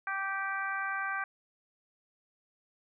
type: harmonic tone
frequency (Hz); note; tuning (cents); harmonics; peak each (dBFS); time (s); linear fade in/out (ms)
390; G4; -9; 2 / 3 / 4 / 5 / 6; -40 / -37 / -34 / -42 / -44; 0.07-1.24; 2
effects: none